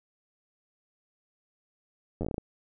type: slowing click train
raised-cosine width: 2 ms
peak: -19 dBFS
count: 9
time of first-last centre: 2.21-2.381 s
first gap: 10 ms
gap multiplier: 1.21
effects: none